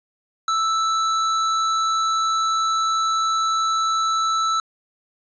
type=tone; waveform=square; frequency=1318.5 Hz; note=E6; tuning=in tune; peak=-19 dBFS; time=0.48-4.6 s; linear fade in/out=2 ms; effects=resampled to 16000 Hz